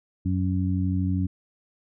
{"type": "harmonic tone", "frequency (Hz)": 92.5, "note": "F#2", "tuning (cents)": 0, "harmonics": [1, 2, 3], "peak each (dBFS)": [-24, -27, -29], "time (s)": [0.25, 1.27], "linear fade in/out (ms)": 10, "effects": []}